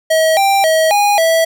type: tone with pitch steps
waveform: square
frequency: 639 / 787 / 639 / 820 / 654 Hz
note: D#5 / G5 / D#5 / G#5 / E5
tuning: +46 / +7 / +46 / -22 / -14 cents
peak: -10 dBFS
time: 0.1-1.45 s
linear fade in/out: 10 ms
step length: 270 ms
effects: none